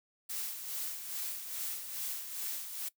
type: noise with tremolo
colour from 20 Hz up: blue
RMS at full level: -37 dBFS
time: 0.29-2.89 s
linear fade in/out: 10 ms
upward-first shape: sine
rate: 2.4 Hz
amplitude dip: 55%
effects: noise-tail reverb RT60 0.1 s tail -20 dB re dry